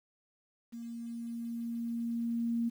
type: tone with level ramp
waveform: sine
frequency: 233.1 Hz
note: A#3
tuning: in tune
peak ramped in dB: -40 to -28 dBFS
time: 0.72-2.7 s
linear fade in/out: 20 ms
effects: 10-bit